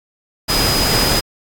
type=tone in noise; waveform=sine; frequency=4978 Hz; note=D#8; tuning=in tune; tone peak=-18 dBFS; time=0.48-1.21 s; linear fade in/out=20 ms; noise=pink; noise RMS=-17 dBFS; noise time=0.48-1.21 s; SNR=-4 dB; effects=AAC 64 kbps